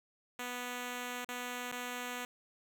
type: tone with dropouts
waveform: 5% pulse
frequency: 246.4 Hz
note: B3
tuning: 4 cents flat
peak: -27 dBFS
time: 0.39-2.25 s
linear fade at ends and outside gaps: 2 ms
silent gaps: 1.247-1.288 / 1.716-1.724 s
effects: none